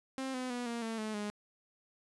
sawtooth tone with pitch steps, 264.8 / 254.3 / 244.2 / 234.6 / 225.3 / 216.3 / 207.8 Hz, C4 / C4 / B3 / A#3 / A3 / A3 / G#3, +21 / -49 / -19 / +11 / +41 / -29 / +1 cents, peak -32 dBFS, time 0.18-1.3 s, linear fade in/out 0 ms, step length 160 ms, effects resampled to 24000 Hz

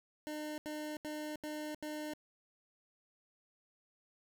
25% pulse tone bursts, 303.2 Hz, D#4, 45 cents flat, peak -36 dBFS, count 5, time 0.27-2.136 s, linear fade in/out 0 ms, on 310 ms, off 79 ms, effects none

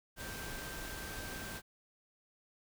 sine tone in noise, 1568 Hz, G6, in tune, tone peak -48 dBFS, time 0.16-1.62 s, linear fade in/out 50 ms, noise pink, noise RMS -44 dBFS, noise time 0.16-1.62 s, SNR -7 dB, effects none

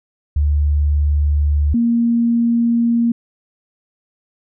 sine tone pair in turn, 73.42 / 234.1 Hz, D2 / A#3, 0 / +8 cents, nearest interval octave + minor sixth, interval 2008 cents, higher second, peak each -12 dBFS, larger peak neither, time 0.36-1.74 / 1.74-3.12 s, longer neither, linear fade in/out 5 ms, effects none

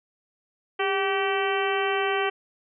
harmonic tone with a mistuned harmonic, 385.5 Hz, G4, 29 cents flat, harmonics 1 / 2 / 3 / 4 / 5 / 6 / 7 / 8, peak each -26 / -29 / -31 / -32 / -33 / -34 / -34 / -35 dBFS, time 0.79-2.3 s, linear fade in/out 10 ms, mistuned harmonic 1, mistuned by +61 cents, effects none

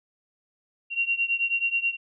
sine beating tone pair, 2751 / 2760.3 Hz, F7 / F7, -27 / -21 cents, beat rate 9.3 Hz, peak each -25 / -27 dBFS, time 0.9-1.97 s, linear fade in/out 50 ms, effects none

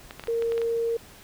clicks, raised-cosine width 0.3 ms, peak -21 dBFS, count 8, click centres 0.109 / 0.196 / 0.238 / 0.273 / 0.423 / 0.521 / 0.579 / 0.617 s
sine tone, 462.2 Hz, A#4, 15 cents flat, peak -23 dBFS, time 0.28-0.97 s, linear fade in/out 5 ms
effects pink hiss -49 dBFS RMS until 1.23 s

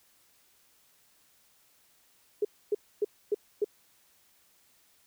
sine tone bursts, 415 Hz, G#4, 1 cent flat, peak -23 dBFS, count 5, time 2.42-3.645 s, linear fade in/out 5 ms, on 29 ms, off 270 ms, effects white hiss -65 dBFS RMS until 5.06 s

